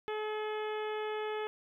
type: harmonic tone with a mistuned harmonic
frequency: 427.9 Hz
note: A4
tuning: 48 cents flat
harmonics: 1 / 2 / 3 / 4 / 5 / 6 / 7 / 8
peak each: -35 / -41 / -45 / -47 / -49 / -51 / -52 / -53 dBFS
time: 0.08-1.47 s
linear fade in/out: 0 ms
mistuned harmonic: 6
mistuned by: -15 cents
effects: 12-bit